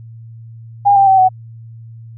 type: tone with pitch steps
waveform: sine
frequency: 808 / 787.7 / 768 / 748.7 Hz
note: G#5 / G5 / G5 / F#5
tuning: -48 / +8 / -36 / +20 cents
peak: -6 dBFS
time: 0.85-1.29 s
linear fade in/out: 20 ms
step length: 110 ms
effects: added 114 Hz sine -32 dBFS peak until 2.17 s